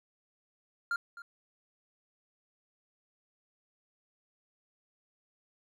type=tone with echo; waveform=triangle; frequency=1396.9 Hz; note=F6; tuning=in tune; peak=-27 dBFS; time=0.91-0.96 s; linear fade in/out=2 ms; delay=260 ms; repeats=1; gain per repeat=-15 dB; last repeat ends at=1.22 s; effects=none